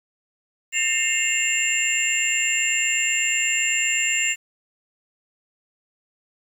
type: tone cluster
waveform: sine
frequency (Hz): 1809 / 2120 / 2662 / 2790 / 7260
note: A6 / C7 / E7 / F7 / A#8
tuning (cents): +48 / +22 / +16 / -2 / -47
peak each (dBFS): -30 / -26 / -28 / -23 / -23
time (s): 0.72-4.36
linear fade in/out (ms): 50
effects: tanh soft clip ceiling -10 dBFS + 8-bit